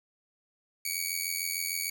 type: tone with amplitude modulation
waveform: 10% pulse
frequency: 2260 Hz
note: C#7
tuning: 33 cents sharp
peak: -18 dBFS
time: 0.85-1.9 s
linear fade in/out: 5 ms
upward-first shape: sine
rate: 86.6 Hz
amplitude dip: 80%
effects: 10-bit